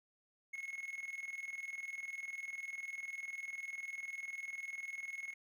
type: tone with tremolo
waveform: triangle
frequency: 2178 Hz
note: C#7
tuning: 31 cents flat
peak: -38 dBFS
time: 0.53-5.34 s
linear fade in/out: 10 ms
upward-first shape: square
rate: 20 Hz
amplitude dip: 65%
effects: none